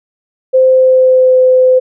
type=tone with pitch glide; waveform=sine; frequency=519 to 511.9 Hz; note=C5 to C5; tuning=-14 to -38 cents; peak=-4 dBFS; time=0.53-1.8 s; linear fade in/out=20 ms; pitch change=-24 cents; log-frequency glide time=0.68-1.38 s; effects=none